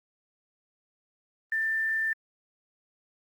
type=tone with quantisation; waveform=sine; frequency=1782 Hz; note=A6; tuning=22 cents sharp; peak=-25 dBFS; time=1.52-2.13 s; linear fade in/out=2 ms; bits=9; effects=Opus 24 kbps